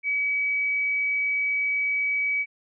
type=tone; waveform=sine; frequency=2277 Hz; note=C#7; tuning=46 cents sharp; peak=-22 dBFS; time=0.03-2.46 s; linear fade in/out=50 ms; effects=none